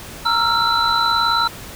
sine tone cluster, 930 / 1326 / 1385 / 4001 Hz, A#5 / E6 / F6 / B7, -4 / +10 / -15 / +22 cents, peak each -20 dBFS, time 0.25-1.48 s, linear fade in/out 10 ms, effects pink hiss -35 dBFS RMS until 1.75 s

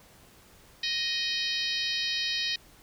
harmonic tone with a mistuned harmonic, 622.3 Hz, D#5, in tune, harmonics 3 / 4 / 5 / 6 / 7 / 8 / 9, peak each -36 / -36 / -35 / -33 / -34 / -36 / -41 dBFS, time 0.83-2.56 s, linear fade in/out 5 ms, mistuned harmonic 6, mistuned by +41 cents, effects pink hiss -56 dBFS RMS until 2.82 s

